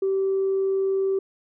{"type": "tone", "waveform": "sine", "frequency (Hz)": 386.6, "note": "G4", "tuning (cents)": -24, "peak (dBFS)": -19, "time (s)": [0.02, 1.19], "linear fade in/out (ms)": 5, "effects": ["tanh soft clip ceiling -16 dBFS"]}